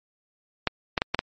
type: clicks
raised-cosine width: 0.3 ms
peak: -6 dBFS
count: 5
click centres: 0.673 / 0.978 / 1.019 / 1.146 / 1.191 s
effects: MP3 32 kbps